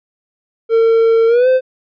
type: tone with pitch glide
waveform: triangle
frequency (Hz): 454.3 to 515.9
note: A#4 to C5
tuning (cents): -45 to -24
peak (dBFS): -6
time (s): 0.69-1.61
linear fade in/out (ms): 50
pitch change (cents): +221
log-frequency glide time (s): 1.27-1.48
effects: resampled to 11025 Hz